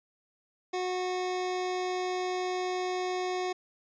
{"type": "tone", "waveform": "25% pulse", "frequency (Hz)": 365.8, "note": "F#4", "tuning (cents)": -20, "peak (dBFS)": -26, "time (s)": [0.73, 3.53], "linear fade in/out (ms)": 10, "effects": ["resampled to 16000 Hz"]}